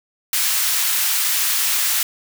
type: high-pass noise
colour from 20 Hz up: white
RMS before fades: -19 dBFS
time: 0.33-2.03 s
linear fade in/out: 2 ms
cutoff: 1300 Hz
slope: 12 dB/octave
effects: none